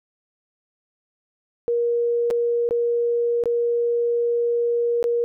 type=tone with dropouts; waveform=sine; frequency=473.3 Hz; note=A#4; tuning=26 cents sharp; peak=-18 dBFS; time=1.68-5.24 s; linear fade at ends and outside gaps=0 ms; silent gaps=2.303-2.309 / 2.69-2.709 / 3.438-3.457 / 5.028-5.041 s; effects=none